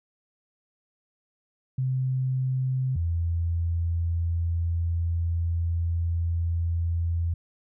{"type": "tone pair in turn", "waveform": "sine", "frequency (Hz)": [130, 84.35], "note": ["C3", "E2"], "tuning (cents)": [-11, 40], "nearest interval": "perfect fifth", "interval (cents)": 749, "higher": "first", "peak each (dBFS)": -23, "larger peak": "neither", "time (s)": [[1.78, 2.96], [2.96, 7.34]], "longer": "second", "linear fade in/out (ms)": 5, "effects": []}